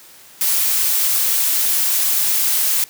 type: noise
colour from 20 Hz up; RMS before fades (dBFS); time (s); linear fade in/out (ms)
blue; -17; 0.41-2.84; 2
effects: white hiss -44 dBFS RMS until 2.89 s + high-pass 100 Hz 12 dB/octave